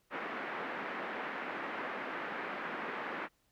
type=band-pass noise; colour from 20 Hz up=white; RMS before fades=-40 dBFS; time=0.1-3.29 s; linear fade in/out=50 ms; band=200 to 2000 Hz; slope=24 dB/octave; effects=pink hiss -74 dBFS RMS until 3.51 s